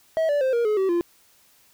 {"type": "tone with pitch steps", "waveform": "triangle", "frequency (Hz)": [644, 580.4, 523.1, 471.4, 424.9, 382.9, 345.1], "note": ["E5", "D5", "C5", "A#4", "G#4", "G4", "F4"], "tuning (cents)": [-41, -21, -1, 19, 40, -41, -21], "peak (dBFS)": -17, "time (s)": [0.17, 1.01], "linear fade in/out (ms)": 0, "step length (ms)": 120, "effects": ["white hiss -58 dBFS RMS until 1.73 s"]}